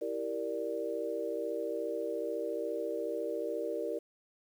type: chord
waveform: sine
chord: E half-diminished seventh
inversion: none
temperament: equal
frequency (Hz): 329.6 / 392 / 466.2 / 587.3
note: E4 / G4 / Bb4 / D5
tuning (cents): 0 / 0 / 0 / 0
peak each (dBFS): -40 / -40 / -36 / -38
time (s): 0.01-3.99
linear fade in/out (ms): 10
effects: 10-bit